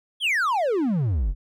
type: exponential sweep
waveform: triangle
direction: down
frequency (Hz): 3436 to 38.08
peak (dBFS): -18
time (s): 0.2-1.35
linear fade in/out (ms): 50
effects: none